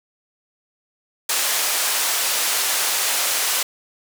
white band-pass noise, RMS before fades -21 dBFS, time 1.29-3.63 s, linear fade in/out 5 ms, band 550 to 12000 Hz, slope 12 dB/octave, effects none

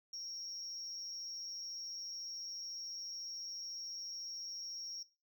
triangle tone with amplitude modulation, 5588 Hz, F8, in tune, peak -36 dBFS, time 0.13-5.03 s, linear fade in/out 5 ms, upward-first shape sine, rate 202 Hz, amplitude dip 85%, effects noise-tail reverb RT60 0.3 s tail -20 dB re dry + tanh soft clip ceiling -37 dBFS

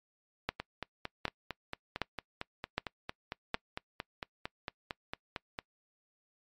two click trains, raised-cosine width 0.3 ms, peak -20 / -14 dBFS, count 23 / 5, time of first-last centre 0.6-5.589 / 0.49-3.543 s, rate 4.41 / 1.31 Hz, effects noise-tail reverb RT60 0.1 s tail -24 dB re dry + MP3 64 kbps

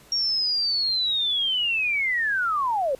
sine linear sweep, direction down, 5600 to 502 Hz, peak -21 dBFS, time 0.12-2.95 s, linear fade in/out 2 ms, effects pink hiss -52 dBFS RMS until 2.99 s + resampled to 32000 Hz

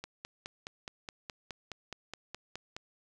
click train, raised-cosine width 0.2 ms, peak -23 dBFS, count 14, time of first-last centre 0.04-2.765 s, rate 4.77 Hz, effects none

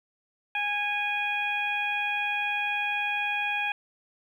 harmonic tone, 824 Hz, G#5, 14 cents flat, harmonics 1 / 2 / 3 / 4, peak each -32 / -33 / -28 / -39 dBFS, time 0.55-3.72 s, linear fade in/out 2 ms, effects 10-bit

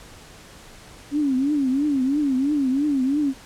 sine tone with vibrato, 277.2 Hz, C#4, in tune, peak -18 dBFS, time 1.11-3.34 s, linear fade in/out 50 ms, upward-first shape triangle, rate 3 Hz, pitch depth 170 cents each way, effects pink hiss -45 dBFS RMS until 3.45 s + low-pass 10000 Hz 12 dB/octave

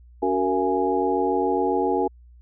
sine tone cluster, 281.6 / 374.2 / 461.6 / 678 / 831 Hz, C#4 / F#4 / A#4 / E5 / G#5, +27 / +20 / -17 / +49 / +1 cents, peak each -27 / -24 / -25 / -31 / -25 dBFS, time 0.22-2.08 s, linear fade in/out 10 ms, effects added 60 Hz sine -46 dBFS peak until 2.41 s

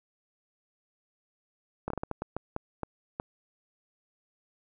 slowing click train, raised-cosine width 1 ms, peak -18 dBFS, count 11, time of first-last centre 1.88-3.199 s, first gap 23 ms, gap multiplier 1.36, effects none

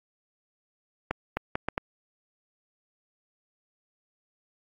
accelerating click train, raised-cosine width 0.5 ms, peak -12 dBFS, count 5, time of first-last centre 1.11-1.779 s, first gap 260 ms, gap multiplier 0.71, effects AAC 32 kbps

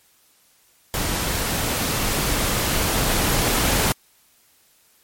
pink noise with level ramp, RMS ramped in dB -24 to -19 dBFS, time 0.94-3.92 s, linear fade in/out 0 ms, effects white hiss -58 dBFS RMS until 5.03 s + MP3 64 kbps

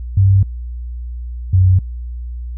sine tone pair in turn, 97.3 / 92.84 Hz, G2 / F#2, -12 / +6 cents, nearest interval minor second, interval 82 cents, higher first, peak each -7 dBFS, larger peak neither, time 0.17-0.43 / 1.53-1.79 s, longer neither, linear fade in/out 5 ms, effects added 60 Hz sine -23 dBFS peak until 2.57 s

